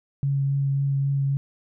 sine tone with vibrato, 138.59 Hz, C#3, in tune, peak -20 dBFS, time 0.23-1.37 s, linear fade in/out 0 ms, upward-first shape triangle, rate 3.7 Hz, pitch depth 13 cents each way, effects none

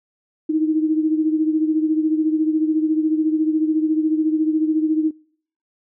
sine beating tone pair, 311.1 / 325.1 Hz, D#4 / E4, 0 / -24 cents, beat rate 14 Hz, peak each -17 / -23 dBFS, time 0.49-5.11 s, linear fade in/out 10 ms, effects noise-tail reverb RT60 0.6 s tail -26 dB re dry

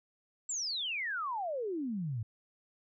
sine exponential sweep, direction down, 7720 to 103.83 Hz, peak -33 dBFS, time 0.49-2.23 s, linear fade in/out 5 ms, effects none

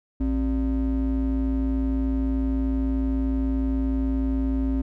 triangle ring-modulated tone, 161.7 Hz, E3, 33 cents flat, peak -16 dBFS, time 0.2-4.82 s, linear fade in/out 10 ms, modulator 105 Hz, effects none

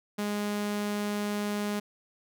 sawtooth tone, 206.8 Hz, G#3, 7 cents flat, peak -25 dBFS, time 0.18-1.8 s, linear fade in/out 10 ms, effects none

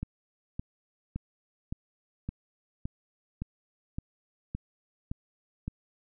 click train, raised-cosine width 5 ms, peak -21 dBFS, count 11, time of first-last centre 0.03-5.68 s, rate 1.77 Hz, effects none

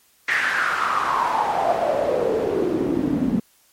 pink noise with band-pass filter sweep, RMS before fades -21 dBFS, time 0.28-3.4 s, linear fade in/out 5 ms, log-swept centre 1900 to 220 Hz, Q 6.1, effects white hiss -58 dBFS RMS until 3.72 s + MP3 64 kbps

